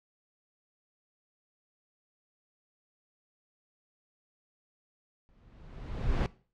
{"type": "noise with exponential growth", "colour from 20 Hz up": "brown", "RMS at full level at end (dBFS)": -24, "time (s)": [5.29, 6.26], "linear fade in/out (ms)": 0, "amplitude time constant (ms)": 210, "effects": ["noise-tail reverb RT60 0.4 s tail -20 dB re dry", "low-pass 4000 Hz 12 dB/octave"]}